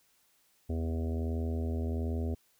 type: harmonic tone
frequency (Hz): 81.3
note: E2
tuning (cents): -23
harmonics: 1 / 3 / 4 / 5 / 6 / 7 / 8 / 9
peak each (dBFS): -31 / -37 / -47 / -42 / -49 / -49 / -49 / -54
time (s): 0.69-2.35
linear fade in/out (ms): 10
effects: white hiss -69 dBFS RMS until 2.59 s